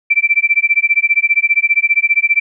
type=tone with tremolo; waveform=sine; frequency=2340 Hz; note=D7; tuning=7 cents flat; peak=-6 dBFS; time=0.1-2.4 s; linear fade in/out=10 ms; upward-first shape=sine; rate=15 Hz; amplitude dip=100%; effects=none